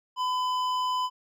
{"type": "tone with hard clipping", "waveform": "triangle", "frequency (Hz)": 1007, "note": "B5", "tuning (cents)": 33, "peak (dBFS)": -27, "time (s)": [0.16, 1.1], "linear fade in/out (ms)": 50, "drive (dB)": 14, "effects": []}